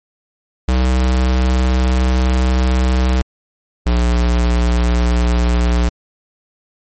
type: tone pair in turn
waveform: square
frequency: 63.4 / 59.69 Hz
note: B1 / A#1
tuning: +46 / +42 cents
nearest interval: minor second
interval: 104 cents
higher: first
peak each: -12 / -12 dBFS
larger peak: neither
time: 0.68-3.22 / 3.86-5.89 s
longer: first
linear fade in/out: 5 ms
effects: MP3 32 kbps